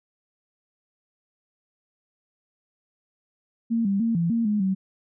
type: tone with pitch steps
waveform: sine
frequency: 229.7 / 197.5 / 229 / 168.7 / 230.8 / 209.5 / 190.6 Hz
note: A#3 / G3 / A#3 / E3 / A#3 / G#3 / G3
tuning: -25 / +13 / -31 / +40 / -17 / +15 / -48 cents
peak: -20 dBFS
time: 3.7-4.75 s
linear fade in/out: 20 ms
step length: 150 ms
effects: none